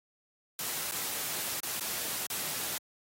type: noise with dropouts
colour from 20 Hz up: white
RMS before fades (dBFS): -35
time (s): 0.59-2.78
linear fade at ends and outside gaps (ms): 1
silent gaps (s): 0.912-0.92 / 1.602-1.632 / 1.797-1.808 / 2.267-2.301
effects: high-pass 100 Hz 12 dB/octave + AAC 48 kbps